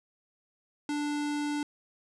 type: tone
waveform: square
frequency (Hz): 293.7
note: D4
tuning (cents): 0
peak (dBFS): -30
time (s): 0.89-1.63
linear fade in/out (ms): 2
effects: resampled to 22050 Hz + 11-bit